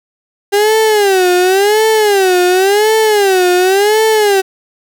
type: tone with vibrato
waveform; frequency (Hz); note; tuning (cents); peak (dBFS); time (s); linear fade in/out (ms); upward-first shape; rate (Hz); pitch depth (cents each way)
35% pulse; 397.4; G4; +24; -6; 0.52-4.42; 20; sine; 0.92; 180
effects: none